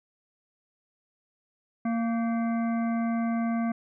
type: harmonic tone with a mistuned harmonic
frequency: 230.5 Hz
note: A#3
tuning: 19 cents flat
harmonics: 1 / 3 / 5 / 7 / 9 / 10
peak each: -25 / -34 / -40 / -44 / -45 / -55 dBFS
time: 1.85-3.72 s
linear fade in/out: 5 ms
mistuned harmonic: 7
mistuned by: -66 cents
effects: none